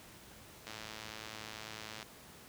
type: click train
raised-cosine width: 0.2 ms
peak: -27 dBFS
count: 149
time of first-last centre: 0.67-2.028 s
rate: 109 Hz
effects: pink hiss -55 dBFS RMS until 2.48 s + high-pass 60 Hz 12 dB/octave